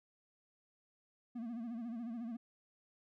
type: tone with vibrato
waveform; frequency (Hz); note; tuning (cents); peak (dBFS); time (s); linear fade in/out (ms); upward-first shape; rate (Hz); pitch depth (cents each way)
triangle; 233.1; A#3; 0; -38; 1.35-2.37; 10; sine; 14; 92
effects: none